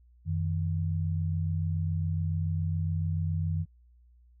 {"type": "tone pair together", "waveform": "sine", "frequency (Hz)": [91, 158.12], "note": ["F#2", "D#3"], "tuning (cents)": [-28, 28], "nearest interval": "minor seventh", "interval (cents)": 956, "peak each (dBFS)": [-28, -31], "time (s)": [0.25, 3.66], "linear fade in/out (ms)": 50, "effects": ["added 60 Hz sine -56 dBFS peak until 4.4 s"]}